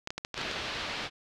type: clicks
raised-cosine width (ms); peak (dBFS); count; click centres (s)
0.2; -17; 8; 0.074 / 0.105 / 0.18 / 0.249 / 0.343 / 0.378 / 0.414 / 0.513
type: low-pass noise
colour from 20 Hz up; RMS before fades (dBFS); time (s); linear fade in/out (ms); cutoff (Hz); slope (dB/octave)
white; -36; 0.34-1.1; 50; 4100; 24
effects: none